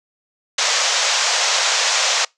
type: band-pass noise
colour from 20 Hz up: white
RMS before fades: -18 dBFS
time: 0.58-2.25 s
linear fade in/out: 5 ms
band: 500 to 7000 Hz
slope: 48 dB/octave
effects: noise-tail reverb RT60 0.2 s tail -26 dB re dry